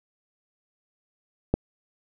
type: click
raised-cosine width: 2 ms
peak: -7 dBFS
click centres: 1.54 s
effects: none